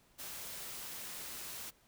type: noise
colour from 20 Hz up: white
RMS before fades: -45 dBFS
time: 0.18-1.71 s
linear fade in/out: 20 ms
effects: pink hiss -68 dBFS RMS until 1.87 s